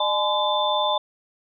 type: tone cluster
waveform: sine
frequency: 607 / 847 / 1023 / 3543 Hz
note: D#5 / G#5 / C6 / A7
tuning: -43 / +34 / -39 / +11 cents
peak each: -25 dBFS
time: 0-0.98 s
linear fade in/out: 5 ms
effects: none